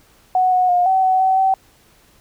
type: tone with pitch steps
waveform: sine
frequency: 740 / 733 / 713 / 760 / 751 / 759 / 766 Hz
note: F#5 / F#5 / F5 / F#5 / F#5 / F#5 / G5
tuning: 0 / -16 / +36 / +46 / +26 / +44 / -40 cents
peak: -12 dBFS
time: 0.35-1.54 s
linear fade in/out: 2 ms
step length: 170 ms
effects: pink hiss -53 dBFS RMS until 2.2 s